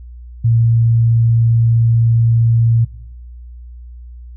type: tone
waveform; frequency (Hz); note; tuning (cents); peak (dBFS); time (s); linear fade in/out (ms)
sine; 115.4; A#2; -17; -9; 0.44-2.85; 10
effects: noise-tail reverb RT60 0.8 s tail -19 dB re dry + added 60 Hz sine -31 dBFS peak until 4.36 s